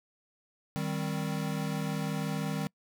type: chord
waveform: square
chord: C minor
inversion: first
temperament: equal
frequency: 155.56 / 196 / 261.6 Hz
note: Eb3 / G3 / C4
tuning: 0 / 0 / 0 cents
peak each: -34 / -36 / -39 dBFS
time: 0.76-2.67 s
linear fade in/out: 0 ms
effects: noise-tail reverb RT60 0.1 s tail -26 dB re dry